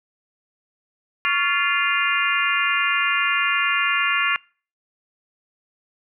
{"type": "harmonic tone with a mistuned harmonic", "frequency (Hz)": 348.4, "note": "F4", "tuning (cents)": -4, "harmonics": [3, 4, 5, 6, 7, 8], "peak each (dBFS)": [-25, -25, -25, -25, -25, -25], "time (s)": [1.25, 4.36], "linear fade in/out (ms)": 0, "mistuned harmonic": 3, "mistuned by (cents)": 120, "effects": ["noise-tail reverb RT60 0.4 s tail -25 dB re dry"]}